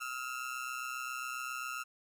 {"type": "ring-modulated tone", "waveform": "30% pulse", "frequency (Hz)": 1341, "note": "E6", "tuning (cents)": 29, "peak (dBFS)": -32, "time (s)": [0, 1.84], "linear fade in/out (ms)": 20, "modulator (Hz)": 63.7, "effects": []}